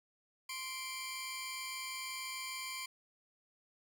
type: tone pair together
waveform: 15% pulse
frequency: 1046.5 / 2348 Hz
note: C6 / D7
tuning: 0 / -1 cents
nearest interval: octave + major second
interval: 1399 cents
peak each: -37 / -36 dBFS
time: 0.49-2.86 s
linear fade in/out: 5 ms
effects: none